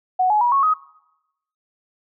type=tone with pitch steps; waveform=sine; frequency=740 / 845.1 / 965.2 / 1102.4 / 1259 Hz; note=F#5 / G#5 / B5 / C#6 / D#6; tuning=0 / +30 / -40 / -10 / +20 cents; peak=-14 dBFS; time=0.19-0.74 s; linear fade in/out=10 ms; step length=110 ms; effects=noise-tail reverb RT60 0.9 s tail -21 dB re dry